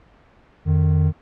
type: tone pair together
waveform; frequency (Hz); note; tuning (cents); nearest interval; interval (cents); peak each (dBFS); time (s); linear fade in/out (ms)
triangle; 87.2 / 153.1; F2 / D#3; -2 / -28; minor seventh; 974; -15; 0.65-1.13; 50
effects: pink hiss -52 dBFS RMS until 1.21 s + low-pass 2000 Hz 12 dB/octave